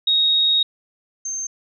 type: tone pair in turn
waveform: sine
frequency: 3758 / 6320 Hz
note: A#7 / G8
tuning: +13 / +13 cents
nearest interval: major sixth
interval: 900 cents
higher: second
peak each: -14 / -24 dBFS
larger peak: first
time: 0.07-0.63 / 1.25-1.47 s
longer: first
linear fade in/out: 5 ms
effects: none